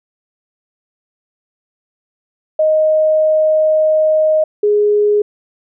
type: tone pair in turn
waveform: sine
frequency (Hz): 623 / 415.8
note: D#5 / G#4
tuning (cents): +2 / +2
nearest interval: perfect fifth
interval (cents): 700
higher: first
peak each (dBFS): -9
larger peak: neither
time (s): 2.59-4.44 / 4.63-5.22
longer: first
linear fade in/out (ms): 5
effects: none